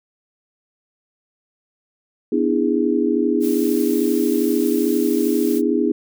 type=chord; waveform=sine; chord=E dominant seventh; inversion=second; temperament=just; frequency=247.2 / 296.7 / 329.6 / 412 Hz; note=B3 / D4 / E4 / G#4; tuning=+2 / +18 / 0 / -14 cents; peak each=-21 dBFS; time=2.32-5.92 s; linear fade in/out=5 ms
type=noise; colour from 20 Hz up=blue; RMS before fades=-33 dBFS; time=3.4-5.62 s; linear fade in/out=50 ms
effects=none